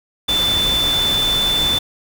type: tone in noise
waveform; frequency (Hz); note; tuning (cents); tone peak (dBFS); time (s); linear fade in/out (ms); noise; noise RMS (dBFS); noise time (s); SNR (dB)
sine; 3520; A7; 0; -15; 0.28-1.79; 10; pink; -24; 0.28-1.79; +6
effects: none